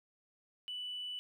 triangle tone with tanh clipping, 2973 Hz, F#7, 8 cents sharp, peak -39 dBFS, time 0.68-1.19 s, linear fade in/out 0 ms, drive 4 dB, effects none

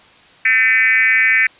sine tone with frequency modulation, 2033 Hz, B6, 50 cents sharp, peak -10 dBFS, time 0.45-1.47 s, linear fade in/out 5 ms, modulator 239 Hz, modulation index 1.5, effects white hiss -46 dBFS RMS until 1.59 s + resampled to 8000 Hz

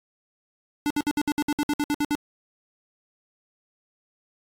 square tone bursts, 293.7 Hz, D4, in tune, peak -22 dBFS, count 13, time 0.86-2.151 s, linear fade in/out 0 ms, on 43 ms, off 61 ms, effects AAC 64 kbps

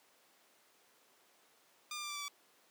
10% pulse tone with pitch steps, 1207 / 1195.2 / 1183.5 / 1172 / 1160.5 / 1149.2 Hz, D6 / D6 / D6 / D6 / D6 / D6, +47 / +30 / +13 / -4 / -21 / -38 cents, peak -32 dBFS, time 1.91-2.282 s, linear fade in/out 2 ms, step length 62 ms, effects pink hiss -67 dBFS RMS until 2.7 s + high-pass 400 Hz 12 dB/octave

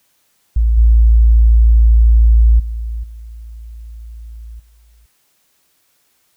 sine tone with level steps, 56.4 Hz, A1, 44 cents sharp, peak -9 / -5 / -19 / -29 / -45 dBFS, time 0.56-5.06 s, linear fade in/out 5 ms, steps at 0.77 / 2.59 / 3.03 / 4.59 s, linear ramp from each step 10 ms, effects white hiss -60 dBFS RMS until 6.36 s

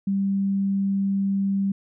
sine tone, 196.4 Hz, G3, 4 cents sharp, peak -20 dBFS, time 0.07-1.72 s, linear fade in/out 5 ms, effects none

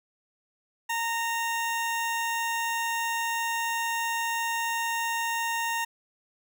20% pulse tone, 923 Hz, A#5, 17 cents flat, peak -22 dBFS, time 0.89-5.85 s, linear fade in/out 10 ms, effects none

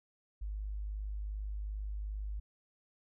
sine tone, 51.3 Hz, G#1, 21 cents flat, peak -36 dBFS, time 0.41-2.4 s, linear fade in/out 10 ms, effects none

